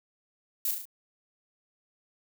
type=noise with echo; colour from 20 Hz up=violet; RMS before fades=-29 dBFS; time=0.65-0.71 s; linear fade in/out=2 ms; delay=36 ms; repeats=4; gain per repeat=-4 dB; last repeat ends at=0.854 s; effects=none